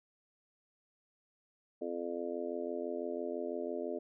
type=harmonic tone; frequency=86 Hz; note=F2; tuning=26 cents flat; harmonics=3 / 4 / 5 / 6 / 7 / 8; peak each=-43 / -41 / -40 / -50 / -41 / -51 dBFS; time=1.81-3.99 s; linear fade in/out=10 ms; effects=none